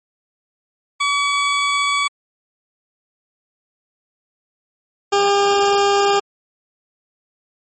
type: tone pair in turn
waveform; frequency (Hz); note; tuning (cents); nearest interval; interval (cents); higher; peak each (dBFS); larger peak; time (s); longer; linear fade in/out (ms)
20% pulse; 1138 / 401.6; C#6 / G4; +45 / +42; octave + tritone; 1803; first; -11 / -8; second; 1-2.08 / 5.12-6.2; neither; 10
effects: MP3 32 kbps